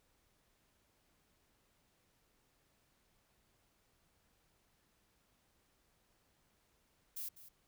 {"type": "noise with echo", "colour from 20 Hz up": "violet", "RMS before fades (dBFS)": -43, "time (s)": [7.16, 7.29], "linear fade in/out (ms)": 10, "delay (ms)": 200, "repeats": 1, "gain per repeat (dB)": -14, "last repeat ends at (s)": 7.49, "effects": ["pink hiss -75 dBFS RMS until 7.67 s"]}